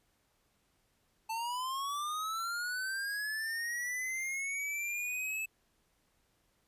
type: linear sweep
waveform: square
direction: up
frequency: 880 to 2621 Hz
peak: -35 dBFS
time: 1.29-5.46 s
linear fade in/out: 10 ms
effects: pink hiss -74 dBFS RMS until 6.67 s + resampled to 32000 Hz